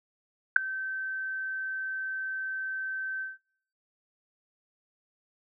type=tone with ADSR envelope; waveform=sine; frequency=1545 Hz; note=G6; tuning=26 cents flat; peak=-8 dBFS; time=0.56-3.38 s; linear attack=5 ms; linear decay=3 ms; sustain=-23 dB; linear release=170 ms; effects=noise-tail reverb RT60 0.6 s tail -25 dB re dry